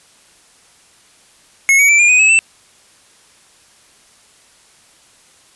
square tone with pitch steps, 2180 / 2254 / 2331 / 2410 / 2493 / 2578 / 2665 Hz, C#7 / C#7 / D7 / D7 / D#7 / E7 / E7, -29 / +28 / -14 / +44 / +3 / -39 / +18 cents, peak -8 dBFS, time 1.69-2.39 s, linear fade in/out 0 ms, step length 100 ms, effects white hiss -49 dBFS RMS until 5.55 s + resampled to 24000 Hz

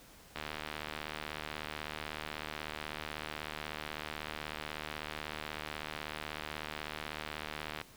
click train, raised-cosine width 0.3 ms, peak -22 dBFS, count 569, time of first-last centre 0.36-7.814 s, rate 76.2 Hz, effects pink hiss -57 dBFS RMS until 7.96 s

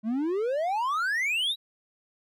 triangle exponential sweep, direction up, 207.7 to 3951 Hz, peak -23 dBFS, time 0.03-1.56 s, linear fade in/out 50 ms, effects none

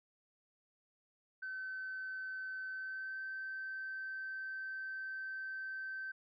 sine tone with pitch glide, 1529 to 1547.7 Hz, G6 to G6, -44 to -23 cents, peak -39 dBFS, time 1.42-6.12 s, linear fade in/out 10 ms, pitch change +21 cents, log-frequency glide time 2.68-3.2 s, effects tanh soft clip ceiling -36 dBFS

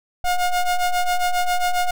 square ring-modulated tone, 357.3 Hz, F4, 40 cents sharp, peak -15 dBFS, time 0.24-1.91 s, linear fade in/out 5 ms, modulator 361 Hz, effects none

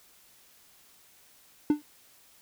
triangle tone with exponential decay, 297 Hz, D4, 20 cents sharp, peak -14 dBFS, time 1.7-1.82 s, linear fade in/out 2 ms, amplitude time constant 26 ms, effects white hiss -59 dBFS RMS until 2.41 s

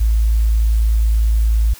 sine tone, 55 Hz, A1, in tune, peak -11 dBFS, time 0-1.74 s, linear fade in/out 10 ms, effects white hiss -40 dBFS RMS until 1.79 s

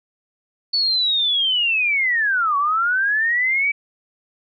sine linear two-way sweep, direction down then up, 4491 to 1108.7 to 2310 Hz, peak -16 dBFS, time 0.73-3.72 s, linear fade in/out 10 ms, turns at 2.57 s, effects none

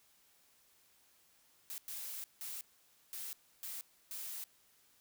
blue noise bursts at uneven times, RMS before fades -44 dBFS, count 6, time 1.7-1.78 / 1.88-2.24 / 2.41-2.61 / 3.13-3.33 / 3.63-3.81 / 4.11-4.44 s, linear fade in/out 0 ms, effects white hiss -69 dBFS RMS until 5 s

